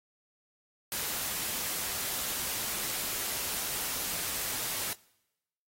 white noise, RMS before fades -34 dBFS, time 0.92-4.93 s, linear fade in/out 0 ms, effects noise-tail reverb RT60 0.9 s tail -23 dB re dry + AAC 48 kbps

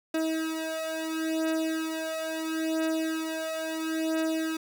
30% pulse beating tone pair, 319.7 / 320.44 Hz, D#4 / E4, +47 / -49 cents, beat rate 0.74 Hz, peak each -28 / -29 dBFS, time 0.14-4.57 s, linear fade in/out 5 ms, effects none

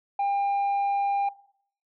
sine tone, 800 Hz, G5, 35 cents sharp, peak -20 dBFS, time 0.19-1.29 s, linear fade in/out 5 ms, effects noise-tail reverb RT60 0.6 s tail -20 dB re dry + tanh soft clip ceiling -22 dBFS

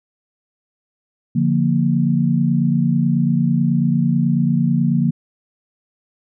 sine chord, Bb major, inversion first, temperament just, 145.68 / 174.81 / 233.1 Hz, D3 / F3 / Bb3, -14 / +2 / 0 cents, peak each -18 dBFS, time 1.35-5.11 s, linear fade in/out 10 ms, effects none

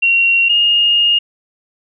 sine tone pair in turn, 2746 / 2843 Hz, F7 / F7, -30 / +30 cents, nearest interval minor second, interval 60 cents, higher second, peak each -9 dBFS, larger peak neither, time 0.02-0.49 / 0.49-1.19 s, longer second, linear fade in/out 10 ms, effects none

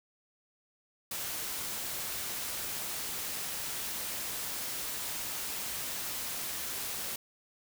white noise, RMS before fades -37 dBFS, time 1.11-7.16 s, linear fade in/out 5 ms, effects none

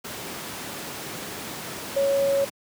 sine tone in noise, 554.4 Hz, C#5, in tune, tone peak -19 dBFS, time 1.96-2.45 s, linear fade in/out 10 ms, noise pink, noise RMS -34 dBFS, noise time 0.04-2.5 s, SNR +12 dB, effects high-pass 150 Hz 12 dB/octave

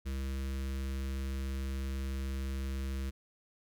square tone with notch filter, 66.9 Hz, C2, 39 cents sharp, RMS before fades -36 dBFS, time 0.05-3.11 s, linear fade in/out 20 ms, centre 770 Hz, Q 0.9, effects none

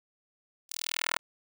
10% pulse tone with high-pass filter sweep, 40.01 Hz, D#1, 49 cents sharp, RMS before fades -35 dBFS, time 0.69-1.19 s, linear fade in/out 20 ms, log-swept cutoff 6600 to 1100 Hz, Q 1.2, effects none

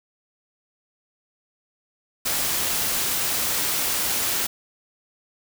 white noise, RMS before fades -24 dBFS, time 2.25-4.47 s, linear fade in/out 10 ms, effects none

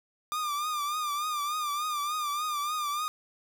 45% pulse tone with vibrato, 1200 Hz, D6, 37 cents sharp, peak -29 dBFS, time 0.32-3.08 s, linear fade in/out 0 ms, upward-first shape triangle, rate 3.4 Hz, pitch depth 77 cents each way, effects 11-bit

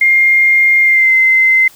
sine tone with pitch glide, 2119 to 2068 Hz, C7 to C7, +21 to -21 cents, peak -6 dBFS, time 0.01-1.68 s, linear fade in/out 5 ms, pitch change -42 cents, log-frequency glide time 0.81-1.13 s, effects white hiss -42 dBFS RMS until 1.75 s

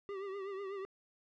square tone with vibrato, 392 Hz, G4, in tune, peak -40 dBFS, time 0.09-0.85 s, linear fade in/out 0 ms, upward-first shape triangle, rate 8.1 Hz, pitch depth 76 cents each way, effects low-pass 2000 Hz 12 dB/octave

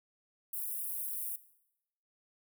white high-pass noise, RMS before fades -38 dBFS, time 0.53-1.36 s, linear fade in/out 5 ms, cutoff 9600 Hz, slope 48 dB/octave, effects noise-tail reverb RT60 0.8 s tail -17 dB re dry

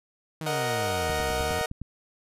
sawtooth exponential two-way sweep, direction down then up, 161.5 to 61.74 to 91.4 Hz, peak -28 dBFS, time 0.41-1.59 s, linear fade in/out 0 ms, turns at 1.35 s
sawtooth chord, D# minor, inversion second, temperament equal, 466.2 / 622.3 / 740 Hz, A#4 / D#5 / F#5, 0 / 0 / 0 cents, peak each -27 dBFS, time 0.46-1.66 s, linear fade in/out 5 ms
click train, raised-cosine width 5 ms, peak -23 dBFS, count 8, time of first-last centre 1.1-1.816 s, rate 9.77 Hz
effects resampled to 32000 Hz

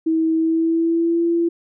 sine tone with pitch glide, 322.4 to 338.4 Hz, E4 to E4, -38 to +45 cents, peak -15 dBFS, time 0.06-1.49 s, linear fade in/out 10 ms, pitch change +83 cents, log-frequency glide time 0.36-1.24 s, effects none

